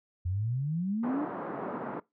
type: exponential sweep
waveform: sine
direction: up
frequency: 85.9 to 308.9 Hz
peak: -28 dBFS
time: 0.25-1.25 s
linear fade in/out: 10 ms
type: band-pass noise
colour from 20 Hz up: pink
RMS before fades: -37 dBFS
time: 1.03-2 s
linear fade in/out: 5 ms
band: 190 to 1300 Hz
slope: 24 dB/octave
effects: noise-tail reverb RT60 0.2 s tail -22 dB re dry